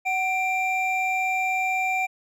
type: tone pair together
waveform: triangle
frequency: 750 / 2366 Hz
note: F#5 / D7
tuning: +23 / +12 cents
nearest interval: octave + minor sixth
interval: 1989 cents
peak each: -23 dBFS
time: 0.05-2.07 s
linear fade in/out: 20 ms
effects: none